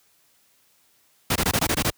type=noise bursts; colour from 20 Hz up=pink; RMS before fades=-21 dBFS; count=8; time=1.3-1.903 s; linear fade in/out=5 ms; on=57 ms; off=21 ms; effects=white hiss -62 dBFS RMS until 1.97 s + high-pass 60 Hz 12 dB/octave